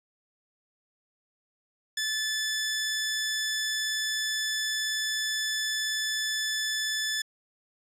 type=tone; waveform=15% pulse; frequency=1741 Hz; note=A6; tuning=19 cents flat; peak=-21 dBFS; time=1.97-7.22 s; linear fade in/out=5 ms; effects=resampled to 32000 Hz